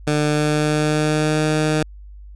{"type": "tone with pitch glide", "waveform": "15% pulse", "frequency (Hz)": [150, 154.04], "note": ["D3", "D#3"], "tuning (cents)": [37, -17], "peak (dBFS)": -10, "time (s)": [0.07, 1.83], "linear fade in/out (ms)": 5, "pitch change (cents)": 46, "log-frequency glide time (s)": [0.3, 1.45], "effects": ["added 50 Hz sine -36 dBFS peak until 2.35 s", "resampled to 24000 Hz"]}